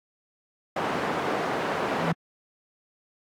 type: band-pass noise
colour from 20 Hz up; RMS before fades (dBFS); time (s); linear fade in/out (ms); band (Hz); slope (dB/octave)
white; -28; 0.76-2.12; 5; 190 to 1000; 12
type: tone with exponential growth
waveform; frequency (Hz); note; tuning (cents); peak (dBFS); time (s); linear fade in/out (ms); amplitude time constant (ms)
sine; 167; E3; +23; -22; 1.81-2.13; 5; 68
effects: AAC 64 kbps